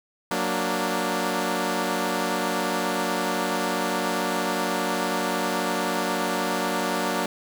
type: chord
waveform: 10% pulse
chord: Gb augmented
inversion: none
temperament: equal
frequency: 185 / 233.1 / 293.7 Hz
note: Gb3 / Bb3 / D4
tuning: 0 / 0 / 0 cents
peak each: -20 dBFS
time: 0.31-7.26 s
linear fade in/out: 2 ms
effects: 7-bit